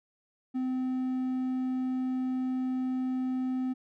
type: tone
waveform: triangle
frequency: 257 Hz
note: C4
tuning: 31 cents flat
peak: -26 dBFS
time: 0.54-3.74 s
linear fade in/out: 20 ms
effects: none